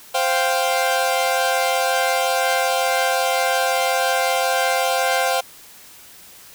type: chord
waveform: sawtooth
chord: C suspended fourth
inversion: none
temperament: equal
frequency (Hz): 523.3 / 698.5 / 784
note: C5 / F5 / G5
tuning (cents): 0 / 0 / 0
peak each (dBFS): -18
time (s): 0.14-5.41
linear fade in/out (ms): 10
effects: white hiss -44 dBFS RMS until 6.54 s